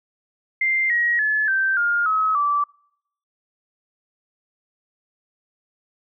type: tone with pitch steps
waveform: sine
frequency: 2093 / 1897.2 / 1719.8 / 1558.9 / 1413.1 / 1281 / 1161.2 Hz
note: C7 / A#6 / A6 / G6 / F6 / E6 / D6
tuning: 0 / +30 / -40 / -10 / +20 / -50 / -20 cents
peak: -17 dBFS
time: 0.61-2.64 s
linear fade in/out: 5 ms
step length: 290 ms
effects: noise-tail reverb RT60 0.7 s tail -26 dB re dry